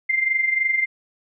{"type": "tone with amplitude modulation", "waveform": "sine", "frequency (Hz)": 2093, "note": "C7", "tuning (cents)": 0, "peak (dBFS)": -15, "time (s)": [0.09, 0.86], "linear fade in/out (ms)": 10, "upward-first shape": "sine", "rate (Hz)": 23.2, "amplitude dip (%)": 65, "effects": []}